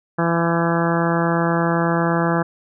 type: harmonic tone with a mistuned harmonic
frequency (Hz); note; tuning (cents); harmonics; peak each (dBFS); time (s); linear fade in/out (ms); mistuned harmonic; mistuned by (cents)
168.1; E3; +34; 1 / 2 / 3 / 4 / 5 / 6 / 7 / 8 / 9 / 10; -20 / -23 / -25 / -26 / -27 / -28 / -28 / -29 / -30 / -30; 0.18-2.43; 10; 9; +26
effects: none